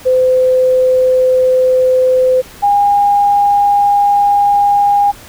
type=tone pair in turn; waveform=sine; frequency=512 / 812.7 Hz; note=C5 / G#5; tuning=-38 / -38 cents; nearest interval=minor sixth; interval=800 cents; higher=second; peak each=-7 dBFS; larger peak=neither; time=0.05-2.42 / 2.62-5.12 s; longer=second; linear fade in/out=20 ms; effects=pink hiss -36 dBFS RMS until 5.28 s